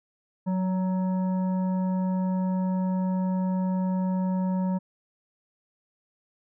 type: tone with frequency modulation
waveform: sine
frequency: 185 Hz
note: F#3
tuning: in tune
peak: -23 dBFS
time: 0.46-4.79 s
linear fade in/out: 20 ms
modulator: 748 Hz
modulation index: 0.42
effects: none